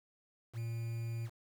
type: tone with quantisation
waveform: triangle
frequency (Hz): 115.4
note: A#2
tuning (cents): -17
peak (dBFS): -34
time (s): 0.53-1.3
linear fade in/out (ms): 50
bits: 9
effects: none